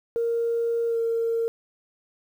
sine tone with pitch glide, 465.1 to 459.2 Hz, A#4 to A#4, -4 to -26 cents, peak -21 dBFS, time 0.16-1.48 s, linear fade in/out 0 ms, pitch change -22 cents, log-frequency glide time 0.86-0.98 s, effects tanh soft clip ceiling -17 dBFS + 9-bit

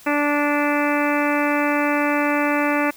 harmonic tone, 292 Hz, D4, 10 cents flat, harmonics 1 / 2 / 3 / 4 / 5 / 6 / 7 / 8 / 9, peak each -21 / -24 / -26 / -27 / -28 / -29 / -29 / -30 / -31 dBFS, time 0.06-2.91 s, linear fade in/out 10 ms, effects white hiss -46 dBFS RMS until 2.96 s

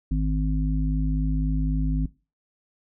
harmonic tone, 51.91 Hz, G#1, in tune, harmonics 1 / 3 / 5, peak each -22 / -27 / -29 dBFS, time 0.11-2.06 s, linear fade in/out 5 ms, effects noise-tail reverb RT60 0.3 s tail -20 dB re dry

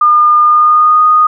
sine tone with pitch glide, 1211 to 1237.2 Hz, D#6 to D#6, -47 to -10 cents, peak -4 dBFS, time 0.01-1.27 s, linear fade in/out 5 ms, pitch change +37 cents, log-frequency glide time 0.41-1.03 s, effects none

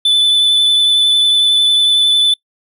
triangle tone with vibrato, 3500 Hz, A7, 10 cents flat, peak -7 dBFS, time 0.05-2.34 s, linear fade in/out 5 ms, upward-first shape triangle, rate 11 Hz, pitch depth 17 cents each way, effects noise-tail reverb RT60 0.1 s tail -24 dB re dry

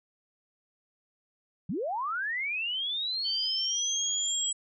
sine linear sweep, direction up, 139.5 to 7902 Hz, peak -29 dBFS, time 1.69-4.53 s, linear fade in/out 5 ms
sine tone with pitch glide, 3118 to 3271 Hz, G7 to G#7, -10 to -27 cents, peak -31 dBFS, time 3.24-4.52 s, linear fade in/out 20 ms, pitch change +83 cents, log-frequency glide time 3.67-3.83 s
effects none

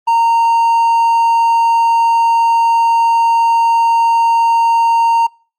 triangle tone, 923 Hz, A#5, 17 cents flat, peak -7 dBFS, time 0.07-5.27 s, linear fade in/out 10 ms, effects noise-tail reverb RT60 0.4 s tail -26 dB re dry + Opus 32 kbps

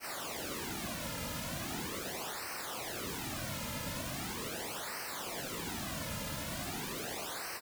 pink noise with flanger, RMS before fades -40 dBFS, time 0-7.61 s, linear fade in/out 50 ms, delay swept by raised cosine 0.28 to 2.68 ms, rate 0.4 Hz, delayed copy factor -1, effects none

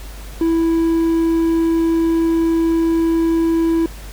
triangle tone, 329.6 Hz, E4, in tune, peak -11 dBFS, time 0.41-3.86 s, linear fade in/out 2 ms, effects added 50 Hz sine -31 dBFS peak until 4.12 s + pink hiss -39 dBFS RMS until 4.12 s

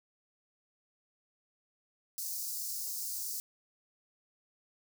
white high-pass noise, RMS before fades -38 dBFS, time 2.18-3.4 s, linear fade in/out 0 ms, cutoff 4700 Hz, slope 48 dB/octave, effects none

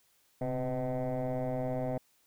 sine tone with frequency modulation, 383.6 Hz, G4, 37 cents flat, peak -28 dBFS, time 0.41-1.98 s, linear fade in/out 5 ms, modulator 125 Hz, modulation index 2.7, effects tanh soft clip ceiling -29 dBFS + white hiss -69 dBFS RMS until 2.26 s

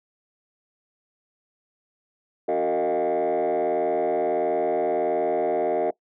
sine tone with frequency modulation, 536 Hz, C5, 42 cents sharp, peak -18 dBFS, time 2.48-5.91 s, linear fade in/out 10 ms, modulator 81.5 Hz, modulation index 2.4, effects noise-tail reverb RT60 0.1 s tail -21 dB re dry + tanh soft clip ceiling -19 dBFS

